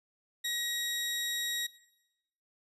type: tone pair together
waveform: 25% pulse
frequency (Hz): 1900 / 3800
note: A#6 / A#7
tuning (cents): +33 / +33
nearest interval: octave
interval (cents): 1200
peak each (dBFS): -33 / -32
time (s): 0.44-1.67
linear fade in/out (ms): 10
effects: noise-tail reverb RT60 0.9 s tail -18 dB re dry + resampled to 32000 Hz